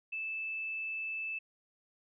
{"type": "tone", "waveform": "sine", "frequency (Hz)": 2630, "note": "E7", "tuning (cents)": -5, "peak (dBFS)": -35, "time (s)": [0.12, 1.39], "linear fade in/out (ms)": 10, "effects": []}